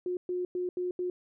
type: tone bursts at uneven times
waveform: sine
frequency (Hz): 360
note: F#4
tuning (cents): -47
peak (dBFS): -29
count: 5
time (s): 0.06-0.17 / 0.29-0.45 / 0.55-0.69 / 0.77-0.91 / 0.99-1.1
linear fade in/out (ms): 2
effects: none